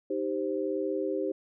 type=chord; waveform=sine; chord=C minor; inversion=first; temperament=equal; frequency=311.1 / 392 / 523.3 Hz; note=Eb4 / G4 / C5; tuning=0 / 0 / 0 cents; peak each=-33 / -31 / -33 dBFS; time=0.1-1.32 s; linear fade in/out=5 ms; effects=none